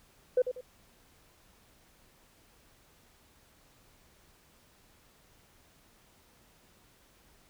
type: tone with echo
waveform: sine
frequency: 503 Hz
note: B4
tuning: 32 cents sharp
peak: -20 dBFS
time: 0.37-0.42 s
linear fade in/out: 5 ms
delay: 95 ms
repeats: 2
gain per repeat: -10 dB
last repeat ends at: 0.61 s
effects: tanh soft clip ceiling -17 dBFS + pink hiss -63 dBFS RMS until 7.49 s